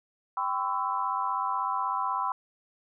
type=chord; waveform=sine; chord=C# half-diminished seventh; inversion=second; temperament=equal with one note detuned; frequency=784 / 1012.6 / 1108.7 / 1318.5 Hz; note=G5 / B5 / C#6 / E6; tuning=0 / +43 / 0 / 0 cents; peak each=-34 / -29 / -34 / -34 dBFS; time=0.37-2.32 s; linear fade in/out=2 ms; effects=none